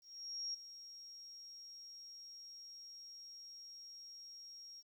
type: tone with ADSR envelope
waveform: sine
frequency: 5588 Hz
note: F8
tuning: in tune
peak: -38 dBFS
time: 0.01-4.83 s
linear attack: 530 ms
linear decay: 9 ms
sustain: -13 dB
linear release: 40 ms
effects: 12-bit